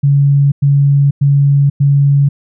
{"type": "tone bursts", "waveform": "sine", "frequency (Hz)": 141, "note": "C#3", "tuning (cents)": 30, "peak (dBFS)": -6, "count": 4, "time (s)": [0.03, 2.29], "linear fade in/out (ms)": 10, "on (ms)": 490, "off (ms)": 100, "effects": []}